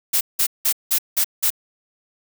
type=noise bursts; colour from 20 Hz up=blue; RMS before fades=-18 dBFS; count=6; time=0.13-1.504 s; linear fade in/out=10 ms; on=79 ms; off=180 ms; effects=none